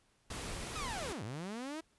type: noise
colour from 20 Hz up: pink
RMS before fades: -42 dBFS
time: 0.3-1.13 s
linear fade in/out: 5 ms
type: linear two-way sweep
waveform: sawtooth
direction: down then up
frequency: 1317 to 96.1 to 329.4 Hz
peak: -36 dBFS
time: 0.75-1.81 s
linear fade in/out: 10 ms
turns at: 1.23 s
effects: pink hiss -72 dBFS RMS until 1.98 s + resampled to 24000 Hz